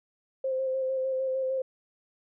sine tone with vibrato, 525 Hz, C5, 6 cents sharp, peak -26 dBFS, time 0.44-1.62 s, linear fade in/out 5 ms, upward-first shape square, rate 6.6 Hz, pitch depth 17 cents each way, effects none

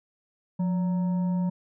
sine tone with frequency modulation, 178.4 Hz, F3, 37 cents sharp, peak -23 dBFS, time 0.59-1.5 s, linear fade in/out 10 ms, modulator 751 Hz, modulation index 0.25, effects none

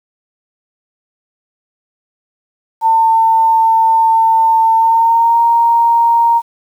sine tone with pitch glide, 899 to 931.2 Hz, A5 to A#5, +37 to -2 cents, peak -7 dBFS, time 2.81-6.42 s, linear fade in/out 50 ms, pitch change +61 cents, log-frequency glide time 4.73-5.39 s, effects 7-bit

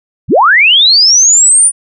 sine linear sweep, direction up, 55 to 9540 Hz, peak -3 dBFS, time 0.28-1.72 s, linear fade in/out 50 ms, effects none

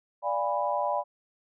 sine chord, D diminished seventh, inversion none, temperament equal with one note detuned, 587.3 / 698.5 / 817.8 / 987.8 Hz, D5 / F5 / Ab5 / Cb6, 0 / 0 / -27 / 0 cents, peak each -30 / -33 / -31 / -30 dBFS, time 0.22-1.04 s, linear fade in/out 50 ms, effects none

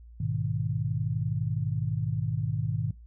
sine chord, G# minor, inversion none, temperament equal, 103.83 / 123.47 / 155.56 Hz, G#2 / B2 / D#3, 0 / 0 / 0 cents, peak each -31 dBFS, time 0.2-2.91 s, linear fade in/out 5 ms, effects noise-tail reverb RT60 0.2 s tail -20 dB re dry + added 58 Hz sine -46 dBFS peak until 3.06 s

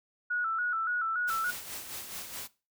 sine tone with vibrato, 1390 Hz, F6, 9 cents flat, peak -28 dBFS, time 0.3-1.51 s, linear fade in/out 10 ms, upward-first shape square, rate 3.5 Hz, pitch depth 80 cents each way
white noise with tremolo, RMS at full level -39 dBFS, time 1.27-2.48 s, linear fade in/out 20 ms, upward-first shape sine, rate 4.7 Hz, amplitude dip 50%
effects noise-tail reverb RT60 0.3 s tail -19 dB re dry

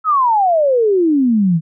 sine exponential sweep, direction down, 1319 to 155.56 Hz, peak -10 dBFS, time 0.04-1.61 s, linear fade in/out 50 ms, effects none

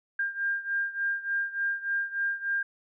sine beating tone pair, 1600 / 1603.4 Hz, G6 / G6, +35 / +39 cents, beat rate 3.4 Hz, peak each -29 / -32 dBFS, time 0.19-2.63 s, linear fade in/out 5 ms, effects none

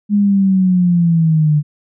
sine linear sweep, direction down, 207.7 to 146.83 Hz, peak -9 dBFS, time 0.09-1.63 s, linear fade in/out 50 ms, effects none

